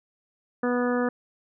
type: harmonic tone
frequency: 245.5 Hz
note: B3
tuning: 10 cents flat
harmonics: 1 / 2 / 3 / 4 / 5 / 6 / 7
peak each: -25 / -26 / -35 / -37 / -34 / -36 / -36 dBFS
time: 0.63-1.09 s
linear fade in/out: 5 ms
effects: none